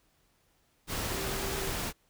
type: tone in noise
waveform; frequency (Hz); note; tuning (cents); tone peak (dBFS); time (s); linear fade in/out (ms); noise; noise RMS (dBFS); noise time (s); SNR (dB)
sine; 388.6; G4; -15; -39; 1.08-1.74; 50; pink; -34; 0.87-1.93; -8
effects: pink hiss -70 dBFS RMS until 2.09 s